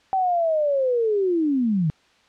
sine linear sweep, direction down, 774 to 146.83 Hz, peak -18 dBFS, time 0.13-1.9 s, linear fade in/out 0 ms, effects white hiss -58 dBFS RMS until 2.28 s + low-pass 4000 Hz 12 dB/octave

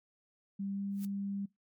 sine tone with pitch glide, 197.5 to 198.87 Hz, G3 to G3, +13 to +25 cents, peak -34 dBFS, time 0.59-1.46 s, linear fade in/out 10 ms, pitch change +12 cents, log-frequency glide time 0.73-0.8 s
blue noise with exponential growth, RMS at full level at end -46 dBFS, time 0.9-1.05 s, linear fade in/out 2 ms, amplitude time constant 32 ms
effects noise-tail reverb RT60 0.2 s tail -23 dB re dry + MP3 96 kbps

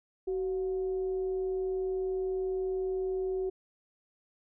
sine tone with frequency modulation, 377 Hz, F#4, 32 cents sharp, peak -29 dBFS, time 0.27-3.5 s, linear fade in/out 10 ms, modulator 337 Hz, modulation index 0.21, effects none

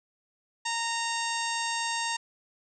harmonic tone, 924 Hz, A#5, 16 cents flat, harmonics 1 / 2 / 3 / 4 / 5 / 6 / 7 / 8 / 9, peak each -32 / -35 / -37 / -38 / -39 / -40 / -40 / -41 / -42 dBFS, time 0.65-2.17 s, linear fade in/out 10 ms, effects none

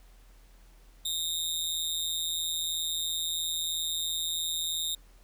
sawtooth tone with amplitude modulation, 3701 Hz, A#7, 13 cents flat, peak -23 dBFS, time 1.05-4.95 s, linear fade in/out 5 ms, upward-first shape sine, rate 163 Hz, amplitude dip 80%, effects added 41 Hz sine -53 dBFS peak until 5.23 s + pink hiss -63 dBFS RMS until 5.23 s

